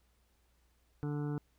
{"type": "harmonic tone", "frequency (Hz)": 146.83, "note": "D3", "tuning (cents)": 0, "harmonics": [1, 2, 3, 5, 6, 7, 8, 9, 10], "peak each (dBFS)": [-35, -39, -44, -54, -55, -59, -60, -56, -57], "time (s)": [1.03, 1.38], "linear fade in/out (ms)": 0, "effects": ["added 60 Hz sine -70 dBFS peak until 1.58 s", "pink hiss -75 dBFS RMS until 1.58 s"]}